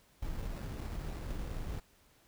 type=noise with sample-and-hold; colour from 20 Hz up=brown; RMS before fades=-39 dBFS; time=0.22-1.8 s; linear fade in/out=5 ms; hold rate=3150 Hz; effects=pink hiss -66 dBFS RMS until 2.27 s